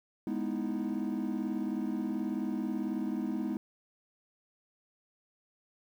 triangle chord, E major seventh, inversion first, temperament equal, 207.7 / 246.9 / 311.1 / 329.6 Hz, G#3 / B3 / D#4 / E4, 0 / 0 / 0 / 0 cents, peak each -33 / -33 / -34 / -38 dBFS, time 0.27-3.57 s, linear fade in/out 2 ms, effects tanh soft clip ceiling -23 dBFS + 10-bit

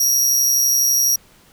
sawtooth tone with amplitude modulation, 5680 Hz, F8, 28 cents sharp, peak -9 dBFS, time 0-1.16 s, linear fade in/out 5 ms, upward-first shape sine, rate 132 Hz, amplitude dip 50%, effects pink hiss -51 dBFS RMS until 1.52 s

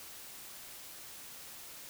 silence, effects white hiss -49 dBFS RMS until 1.89 s

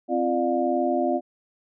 sine tone cluster, 260.8 / 342.4 / 598 / 710 Hz, C4 / F4 / D5 / F5, -5 / -34 / +31 / +28 cents, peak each -26 dBFS, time 0.08-1.21 s, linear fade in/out 50 ms, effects none

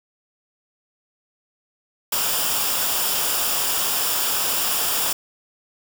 white noise with comb filter, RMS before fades -22 dBFS, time 2.12-5.13 s, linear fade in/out 5 ms, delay 0.48 ms, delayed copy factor -0.55, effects none

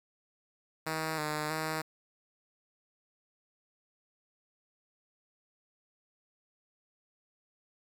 5% pulse tone with pitch steps, 158.6 / 152 / 157.6 Hz, D#3 / D#3 / D#3, +33 / -40 / +23 cents, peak -21 dBFS, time 0.86-1.82 s, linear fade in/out 10 ms, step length 320 ms, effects 10-bit

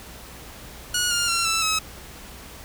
10% pulse tone with pitch steps, 1452 / 1408.2 / 1365.8 / 1324.6 / 1284.6 Hz, F#6 / F6 / F6 / E6 / E6, -33 / +14 / -39 / +8 / -45 cents, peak -12 dBFS, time 0.94-1.79 s, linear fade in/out 5 ms, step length 170 ms, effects added 60 Hz sine -47 dBFS peak until 2.64 s + pink hiss -42 dBFS RMS until 2.64 s

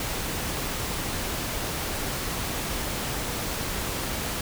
pink noise, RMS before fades -30 dBFS, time 0-4.41 s, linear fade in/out 2 ms, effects none

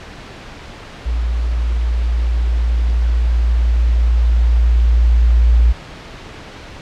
sine tone with level ramp, 58.27 Hz, A#1, in tune, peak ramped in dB -15 to -7 dBFS, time 1.05-5.73 s, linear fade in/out 20 ms, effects pink hiss -34 dBFS RMS until 6.81 s + low-pass 4000 Hz 12 dB/octave

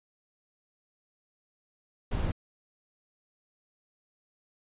brown noise, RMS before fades -29 dBFS, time 2.11-2.32 s, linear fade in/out 10 ms, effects resampled to 8000 Hz

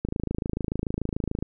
click train, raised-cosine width 3 ms, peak -14 dBFS, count 38, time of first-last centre 0.05-1.425 s, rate 26.9 Hz, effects none

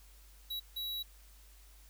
square tone bursts at uneven times, 3900 Hz, B7, 23 cents flat, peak -37 dBFS, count 2, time 0.5-0.6 / 0.76-1.03 s, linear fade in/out 10 ms, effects added 50 Hz sine -56 dBFS peak until 1.89 s + white hiss -63 dBFS RMS until 1.89 s

